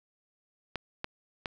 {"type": "clicks", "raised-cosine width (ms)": 0.3, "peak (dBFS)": -17, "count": 3, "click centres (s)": [0.757, 1.044, 1.458], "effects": []}